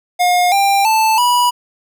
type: tone with pitch steps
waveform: square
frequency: 715 / 793.3 / 880.3 / 976.7 Hz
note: F5 / G5 / A5 / B5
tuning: +41 / +20 / +1 / -20 cents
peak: -11 dBFS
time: 0.19-1.51 s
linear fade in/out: 20 ms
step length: 330 ms
effects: none